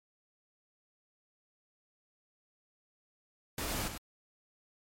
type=noise with echo; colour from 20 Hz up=pink; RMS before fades=-36 dBFS; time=3.58-3.88 s; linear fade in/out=2 ms; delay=98 ms; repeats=1; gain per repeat=-7 dB; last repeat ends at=3.978 s; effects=MP3 64 kbps